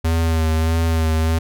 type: tone with vibrato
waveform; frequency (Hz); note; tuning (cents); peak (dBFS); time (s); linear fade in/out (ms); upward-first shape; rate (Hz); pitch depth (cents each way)
square; 81; E2; -30; -16; 0.04-1.39; 10; sine; 1.6; 31
effects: none